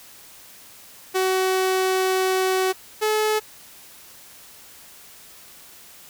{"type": "tone pair in turn", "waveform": "sawtooth", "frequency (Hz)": [375.8, 429.7], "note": ["F#4", "A4"], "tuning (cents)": [27, -41], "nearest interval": "major second", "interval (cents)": 232, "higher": "second", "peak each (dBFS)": -15, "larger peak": "neither", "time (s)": [[1.14, 2.73], [3.01, 3.4]], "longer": "first", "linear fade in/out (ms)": 20, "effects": ["white hiss -46 dBFS RMS until 6.09 s"]}